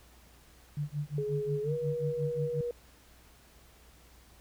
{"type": "tone with tremolo", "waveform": "sine", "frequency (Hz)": 146.83, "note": "D3", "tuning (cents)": 0, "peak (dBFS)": -29, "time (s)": [0.77, 2.61], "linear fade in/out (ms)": 2, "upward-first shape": "sine", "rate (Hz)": 5.6, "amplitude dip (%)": 100}
{"type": "tone with pitch glide", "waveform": "sine", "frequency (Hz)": [420.5, 480.2], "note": ["G#4", "B4"], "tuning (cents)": [22, -49], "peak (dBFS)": -31, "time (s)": [1.18, 2.71], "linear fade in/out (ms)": 2, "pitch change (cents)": 229, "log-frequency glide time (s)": [1.62, 1.73]}
{"effects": ["added 60 Hz sine -59 dBFS peak until 4.4 s", "pink hiss -60 dBFS RMS until 4.4 s"]}